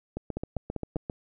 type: two click trains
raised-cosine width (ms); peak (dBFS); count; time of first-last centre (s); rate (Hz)
2; -18 / -19; 4 / 8; 0.37-0.959 / 0.17-1.098; 5.09 / 7.54
effects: none